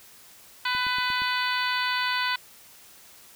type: harmonic tone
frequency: 499.2 Hz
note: B4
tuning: 19 cents sharp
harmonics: 2 / 3 / 4 / 5 / 6 / 7 / 8 / 9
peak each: -29 / -29 / -32 / -34 / -35 / -35 / -36 / -35 dBFS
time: 0.65-2.36 s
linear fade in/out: 5 ms
type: click train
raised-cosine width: 3 ms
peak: -30 dBFS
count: 5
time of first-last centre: 0.75-1.219 s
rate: 8.52 Hz
effects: white hiss -51 dBFS RMS until 3.35 s